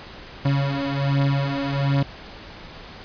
35% pulse beating tone pair, 138.59 / 139.89 Hz, C#3 / C#3, 0 / +16 cents, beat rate 1.3 Hz, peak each -21 dBFS, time 0.45-2.03 s, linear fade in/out 5 ms, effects pink hiss -40 dBFS RMS until 3.04 s + resampled to 11025 Hz

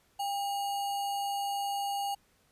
sine tone with sample-and-hold, 799 Hz, G5, 33 cents sharp, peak -30 dBFS, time 0.19-2.15 s, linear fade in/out 10 ms, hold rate 3675 Hz, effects pink hiss -68 dBFS RMS until 2.51 s + resampled to 32000 Hz

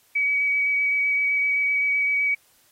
sine tone with vibrato, 2272 Hz, C#7, 42 cents sharp, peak -19 dBFS, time 0.15-2.35 s, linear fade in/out 10 ms, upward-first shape square, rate 7.8 Hz, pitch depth 9 cents each way, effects white hiss -60 dBFS RMS until 2.71 s + AAC 48 kbps

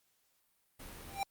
pink noise, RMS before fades -49 dBFS, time 0.79-1.23 s, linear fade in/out 10 ms
square tone with exponential growth, 789 Hz, G5, 11 cents sharp, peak -30 dBFS, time 1.05-1.23 s, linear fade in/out 1 ms, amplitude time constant 38 ms
effects white hiss -75 dBFS RMS until 1.3 s + Opus 48 kbps

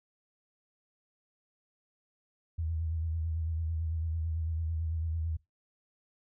sine tone with vibrato, 81 Hz, E2, 30 cents flat, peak -30 dBFS, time 2.58-5.37 s, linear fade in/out 10 ms, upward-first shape sine, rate 9 Hz, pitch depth 51 cents each way, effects noise-tail reverb RT60 0.2 s tail -22 dB re dry

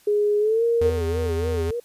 sine tone with pitch glide, 415.3 to 466.2 Hz, G#4 to A#4, 0 to 0 cents, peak -17 dBFS, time 0.07-0.9 s, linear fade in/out 5 ms, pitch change +200 cents, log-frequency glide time 0.39-0.64 s
square tone, 83.2 Hz, E2, 17 cents sharp, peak -25 dBFS, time 0.81-1.71 s, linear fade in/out 5 ms
sine tone with vibrato, 440 Hz, A4, in tune, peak -24 dBFS, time 0.85-1.8 s, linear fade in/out 5 ms, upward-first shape sine, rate 3.5 Hz, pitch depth 150 cents each way
effects white hiss -56 dBFS RMS until 1.84 s + resampled to 32000 Hz

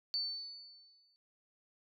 sine tone with exponential decay, 4501 Hz, C#8, 26 cents sharp, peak -31 dBFS, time 0.14-1.16 s, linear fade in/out 0 ms, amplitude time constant 220 ms, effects none

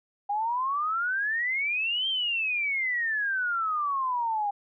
sine exponential two-way sweep, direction up then down, 801 to 3185 to 801 Hz, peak -25 dBFS, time 0.29-4.51 s, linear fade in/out 10 ms, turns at 2.08 s, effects none

